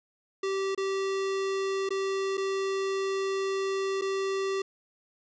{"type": "tone with dropouts", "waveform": "square", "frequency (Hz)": 388.2, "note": "G4", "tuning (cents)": -17, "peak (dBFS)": -28, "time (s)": [0.43, 4.62], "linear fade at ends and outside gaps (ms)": 5, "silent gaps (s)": [[0.749, 0.776], [1.891, 1.905], [2.372, 2.377], [4.013, 4.019]], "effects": ["resampled to 16000 Hz", "10-bit"]}